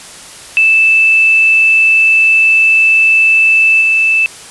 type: tone with level steps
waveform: sine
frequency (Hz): 2637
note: E7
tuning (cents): 0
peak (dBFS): -5 / -7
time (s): 0.57-4.26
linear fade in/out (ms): 0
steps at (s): 3.81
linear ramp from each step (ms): 5
effects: white hiss -32 dBFS RMS until 4.5 s + resampled to 24000 Hz